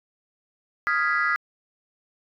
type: chord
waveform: sine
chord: F half-diminished seventh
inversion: third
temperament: equal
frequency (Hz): 1244.5 / 1396.9 / 1661.2 / 1975.5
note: Eb6 / F6 / Ab6 / Cb7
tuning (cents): 0 / 0 / 0 / 0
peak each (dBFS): -25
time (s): 0.87-1.36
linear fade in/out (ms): 0
effects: tanh soft clip ceiling -14 dBFS